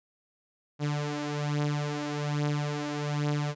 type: beating tone pair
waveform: sawtooth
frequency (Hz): 146.83 / 148.03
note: D3 / D3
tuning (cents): 0 / +14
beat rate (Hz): 1.2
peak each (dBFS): -26 / -29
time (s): 0.79-3.55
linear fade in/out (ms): 50
effects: resampled to 16000 Hz